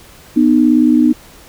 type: tone pair together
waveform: sine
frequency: 247 / 305.5 Hz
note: B3 / D#4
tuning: 0 / -32 cents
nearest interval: major third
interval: 368 cents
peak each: -10 dBFS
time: 0.36-1.13 s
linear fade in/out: 10 ms
effects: pink hiss -41 dBFS RMS until 1.48 s